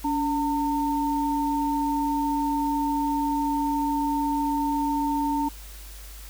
sine tone pair together, 285.7 / 907 Hz, D4 / A#5, -48 / -48 cents, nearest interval octave + minor sixth, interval 2000 cents, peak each -25 dBFS, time 0.04-5.49 s, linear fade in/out 10 ms, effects added 50 Hz sine -40 dBFS peak until 6.29 s + white hiss -46 dBFS RMS until 6.29 s

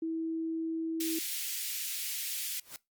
sine tone, 325.1 Hz, E4, 24 cents flat, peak -31 dBFS, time 0.02-1.19 s, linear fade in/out 5 ms
white high-pass noise, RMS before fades -36 dBFS, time 1-2.6 s, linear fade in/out 5 ms, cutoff 2100 Hz, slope 24 dB/octave
white noise with exponential growth, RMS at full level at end -40 dBFS, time 2.55-2.76 s, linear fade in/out 0 ms, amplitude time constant 44 ms
effects noise-tail reverb RT60 0.2 s tail -22 dB re dry + Opus 48 kbps

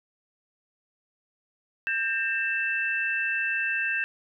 sine tone cluster, 1590 / 1816 / 2656 Hz, G6 / A#6 / E7, +24 / -46 / +12 cents, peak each -28 / -32 / -28 dBFS, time 1.87-4.04 s, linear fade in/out 0 ms, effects none

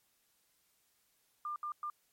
sine tone bursts at uneven times, 1199 Hz, D6, 36 cents sharp, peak -36 dBFS, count 3, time 1.45-1.56 / 1.63-1.72 / 1.83-1.9 s, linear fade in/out 2 ms, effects white hiss -74 dBFS RMS until 2.12 s + MP3 64 kbps

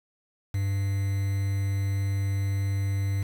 triangle tone with quantisation, 98.8 Hz, G2, 14 cents sharp, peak -22 dBFS, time 0.54-3.23 s, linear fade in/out 5 ms, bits 7, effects none

